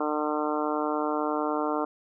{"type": "harmonic tone", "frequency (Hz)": 150.9, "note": "D3", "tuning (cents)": 47, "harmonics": [2, 3, 4, 5, 6, 7, 8, 9], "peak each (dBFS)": [-30, -32, -33, -34, -35, -35, -36, -37], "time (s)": [0, 1.85], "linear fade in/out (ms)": 5, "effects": []}